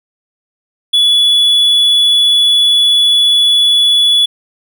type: tone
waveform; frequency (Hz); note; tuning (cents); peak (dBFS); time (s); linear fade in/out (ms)
triangle; 3417; G#7; +49; -5; 0.93-4.26; 10
effects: none